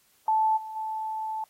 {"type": "tone with level steps", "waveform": "sine", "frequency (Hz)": 875, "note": "A5", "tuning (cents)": -10, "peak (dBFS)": [-20, -35, -29], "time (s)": [0.28, 1.44], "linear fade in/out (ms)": 2, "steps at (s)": [0.56, 0.75], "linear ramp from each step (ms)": 20, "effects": ["white hiss -64 dBFS RMS until 1.49 s", "AAC 48 kbps"]}